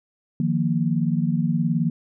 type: chord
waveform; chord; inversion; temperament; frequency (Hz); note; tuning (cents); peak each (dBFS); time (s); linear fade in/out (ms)
sine; Eb suspended second; none; equal; 155.56 / 174.61 / 233.1; Eb3 / F3 / Bb3; 0 / 0 / 0; -23 / -23 / -24; 0.4-1.9; 2
effects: none